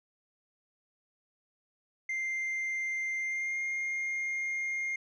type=tone with pitch glide; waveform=sine; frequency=2094 to 2123 Hz; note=C7 to C7; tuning=+1 to +25 cents; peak=-28 dBFS; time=2.09-4.96 s; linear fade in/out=5 ms; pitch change=+24 cents; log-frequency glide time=3.19-3.59 s; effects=tanh soft clip ceiling -30 dBFS